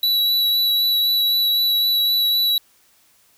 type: tone with vibrato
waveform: square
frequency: 3928 Hz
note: B7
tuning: 10 cents flat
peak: -16 dBFS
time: 0.03-2.58 s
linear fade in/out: 2 ms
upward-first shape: sine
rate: 3.9 Hz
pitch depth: 12 cents each way
effects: white hiss -57 dBFS RMS until 3.37 s